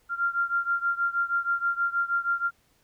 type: beating tone pair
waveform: sine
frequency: 1386 / 1392.3 Hz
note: F6 / F6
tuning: -14 / -6 cents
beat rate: 6.3 Hz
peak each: -26 / -28 dBFS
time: 0.09-2.51 s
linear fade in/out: 50 ms
effects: pink hiss -66 dBFS RMS until 2.83 s